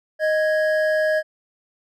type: tone pair together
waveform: triangle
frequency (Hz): 622 / 1660.5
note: D#5 / G#6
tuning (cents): -1 / -1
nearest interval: octave + perfect fourth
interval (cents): 1700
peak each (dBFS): -16 / -22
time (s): 0.19-1.23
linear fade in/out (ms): 50
effects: none